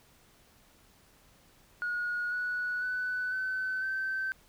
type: tone with pitch steps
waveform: sine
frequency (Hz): 1446 / 1470.4 / 1495.3 / 1520.5 / 1546.2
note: F#6 / F#6 / F#6 / F#6 / G6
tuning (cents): -40 / -11 / +18 / +47 / -24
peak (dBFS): -29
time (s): 1.82-4.32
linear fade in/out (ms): 0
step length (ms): 500
effects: tanh soft clip ceiling -26 dBFS + pink hiss -62 dBFS RMS until 4.48 s